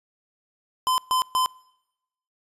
square tone bursts, 1024 Hz, C6, 38 cents flat, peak -20 dBFS, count 3, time 0.87-1.46 s, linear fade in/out 0 ms, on 110 ms, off 130 ms, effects noise-tail reverb RT60 0.9 s tail -25 dB re dry + resampled to 32000 Hz

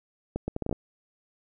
accelerating click train, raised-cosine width 2 ms, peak -16 dBFS, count 8, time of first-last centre 0.36-0.727 s, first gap 120 ms, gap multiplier 0.7, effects none

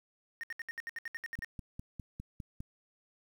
triangle tone bursts, 1847 Hz, A#6, 16 cents flat, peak -35 dBFS, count 12, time 0.41-1.446 s, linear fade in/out 0 ms, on 24 ms, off 68 ms
click train, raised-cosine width 5 ms, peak -29 dBFS, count 7, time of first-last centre 1.39-2.605 s, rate 4.94 Hz
effects 10-bit

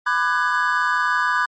triangle chord, G# half-diminished seventh, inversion first, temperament just, 996.7 / 1196.1 / 1495.1 / 1661.2 Hz, B5 / D6 / F#6 / G#6, +16 / +31 / +18 / 0 cents, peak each -21 dBFS, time 0.06-1.46 s, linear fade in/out 10 ms, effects MP3 32 kbps

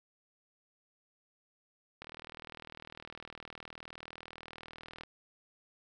click train, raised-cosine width 0.3 ms, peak -29 dBFS, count 121, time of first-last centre 2.02-5.035 s, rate 39.8 Hz, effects none

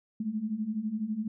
sine beating tone pair, 207.7 / 219.7 Hz, G#3 / A3, 0 / -2 cents, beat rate 12 Hz, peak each -35 / -31 dBFS, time 0.2-1.28 s, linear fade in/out 5 ms, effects none

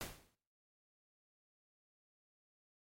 pink noise with exponential decay, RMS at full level -41 dBFS, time 0.01-0.35 s, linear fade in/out 0 ms, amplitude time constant 72 ms, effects noise-tail reverb RT60 0.7 s tail -26 dB re dry + MP3 64 kbps

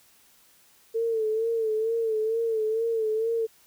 sine tone with vibrato, 446.4 Hz, A4, 25 cents sharp, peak -23 dBFS, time 0.94-3.47 s, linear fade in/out 20 ms, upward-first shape sine, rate 2.2 Hz, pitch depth 57 cents each way, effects white hiss -59 dBFS RMS until 3.66 s

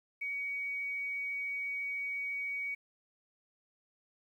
sine tone, 2253 Hz, C#7, 28 cents sharp, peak -34 dBFS, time 0.21-2.75 s, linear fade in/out 10 ms, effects 11-bit

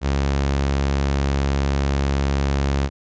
sawtooth tone, 69.3 Hz, C#2, in tune, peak -14 dBFS, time 0.01-2.9 s, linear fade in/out 50 ms, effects resampled to 16000 Hz

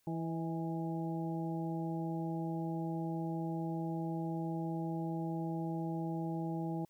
harmonic tone with a mistuned harmonic, 164.6 Hz, E3, 2 cents flat, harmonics 1 / 2 / 3 / 4 / 5, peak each -37 / -39 / -50 / -48 / -45 dBFS, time 0.07-6.85 s, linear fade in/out 2 ms, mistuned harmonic 4, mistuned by -39 cents, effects white hiss -75 dBFS RMS until 6.89 s

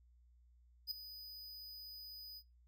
square tone with ADSR envelope, 4978 Hz, D#8, in tune, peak -36 dBFS, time 0.87-2.43 s, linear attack 41 ms, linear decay 7 ms, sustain -13 dB, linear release 58 ms, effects noise-tail reverb RT60 0.2 s tail -20 dB re dry + added 60 Hz sine -64 dBFS peak until 2.67 s

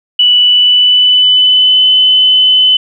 sine tone with pitch glide, 2960 to 3024 Hz, F#7 to F#7, 0 to +37 cents, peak -4 dBFS, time 0.19-2.77 s, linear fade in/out 5 ms, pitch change +37 cents, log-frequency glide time 0.35-1.86 s, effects none

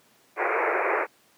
pink band-pass noise, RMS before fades -25 dBFS, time 0.36-1.07 s, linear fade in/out 50 ms, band 340 to 2400 Hz, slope 96 dB/octave, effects pink hiss -60 dBFS RMS until 1.37 s + high-pass 200 Hz 12 dB/octave

